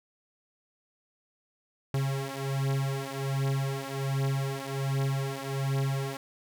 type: beating tone pair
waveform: 45% pulse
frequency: 135.6 / 136.9 Hz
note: C#3 / C#3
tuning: -38 / -21 cents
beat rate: 1.3 Hz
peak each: -31 dBFS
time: 1.94-6.17 s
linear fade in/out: 2 ms
effects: none